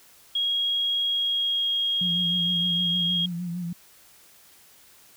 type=tone with pitch glide; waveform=sine; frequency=3288 to 3265 Hz; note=G#7 to G#7; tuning=-18 to -30 cents; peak=-22 dBFS; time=0.35-3.26 s; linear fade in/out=5 ms; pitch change=-12 cents; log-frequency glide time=1.05-1.7 s
type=tone with vibrato; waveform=sine; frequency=174.61 Hz; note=F3; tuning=in tune; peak=-28 dBFS; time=2.01-3.73 s; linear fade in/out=5 ms; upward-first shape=sine; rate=6.5 Hz; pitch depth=55 cents each way
effects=white hiss -54 dBFS RMS until 5.16 s